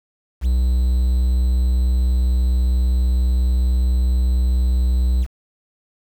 triangle tone with quantisation, 62.2 Hz, B1, 13 cents sharp, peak -12 dBFS, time 0.41-5.27 s, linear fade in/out 50 ms, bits 7, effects none

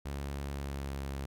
sawtooth tone with pitch glide, 70 to 68.64 Hz, C#2 to C#2, +18 to -16 cents, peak -32 dBFS, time 0.05-1.26 s, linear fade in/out 10 ms, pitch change -34 cents, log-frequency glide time 0.52-0.98 s, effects none

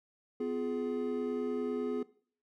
triangle chord, F diminished, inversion second, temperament just, 251.4 / 349.2 / 419.1 Hz, Cb4 / F4 / Ab4, +31 / 0 / +16 cents, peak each -34 / -38 / -32 dBFS, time 0.4-2.03 s, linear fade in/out 5 ms, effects noise-tail reverb RT60 0.5 s tail -19 dB re dry

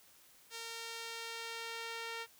sawtooth tone with band-pass filter sweep, 458.9 Hz, A#4, 27 cents flat, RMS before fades -44 dBFS, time 0.5-2.27 s, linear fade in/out 50 ms, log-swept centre 5200 to 2600 Hz, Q 0.76, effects white hiss -63 dBFS RMS until 2.39 s

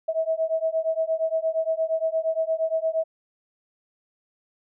sine beating tone pair, 641 / 649.6 Hz, E5 / E5, -49 / -26 cents, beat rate 8.6 Hz, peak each -25 dBFS, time 0.08-3.04 s, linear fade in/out 10 ms, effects none

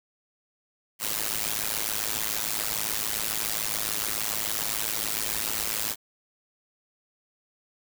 white noise with amplitude modulation, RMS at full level -25 dBFS, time 0.99-5.96 s, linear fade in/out 50 ms, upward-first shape sine, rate 107 Hz, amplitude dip 100%, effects none

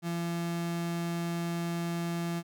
35% pulse tone, 170 Hz, F3, 46 cents flat, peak -29 dBFS, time 0.02-2.43 s, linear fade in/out 50 ms, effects none

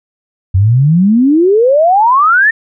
sine exponential sweep, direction up, 89.6 to 1841 Hz, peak -5 dBFS, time 0.54-2.51 s, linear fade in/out 10 ms, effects none

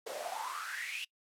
pink noise with high-pass filter sweep, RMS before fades -40 dBFS, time 0.06-1.05 s, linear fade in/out 10 ms, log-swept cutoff 470 to 2900 Hz, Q 9.5, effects noise-tail reverb RT60 0.1 s tail -24 dB re dry + low-pass 12000 Hz 12 dB/octave

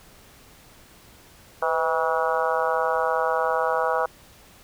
harmonic tone with a mistuned harmonic, 160.9 Hz, E3, 42 cents flat, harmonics 3 / 4 / 5 / 6 / 7 / 8 / 9, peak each -26 / -27 / -28 / -29 / -29 / -30 / -31 dBFS, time 1.62-4.06 s, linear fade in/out 5 ms, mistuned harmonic 3, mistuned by +64 cents, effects pink hiss -51 dBFS RMS until 4.63 s

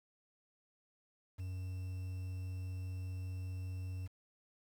triangle tone with quantisation, 92.5 Hz, F#2, in tune, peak -37 dBFS, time 1.38-4.08 s, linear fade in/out 20 ms, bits 10, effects none

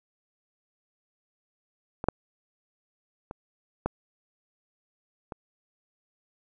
clicks, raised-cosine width 1 ms, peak -18 / -7 / -23 / -12 / -22 dBFS, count 5, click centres 2.041 / 2.086 / 3.311 / 3.86 / 5.322 s, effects none

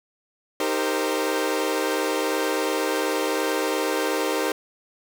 sawtooth chord, C minor seventh, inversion first, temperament equal with one note detuned, 311.1 / 392 / 460.5 / 523.3 Hz, Eb4 / G4 / Bb4 / C5, 0 / 0 / -21 / 0 cents, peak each -24 dBFS, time 0.6-4.52 s, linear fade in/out 2 ms, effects none

